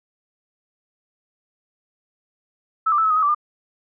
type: tone with pitch steps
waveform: sine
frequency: 1308 / 1185 / 1315 / 1291 / 1244 / 1274 / 1161 / 1205 Hz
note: E6 / D6 / E6 / E6 / D#6 / D#6 / D6 / D6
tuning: -14 / +15 / -5 / -37 / -1 / +41 / -20 / +44 cents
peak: -15 dBFS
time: 2.86-3.348 s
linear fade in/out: 10 ms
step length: 61 ms
effects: none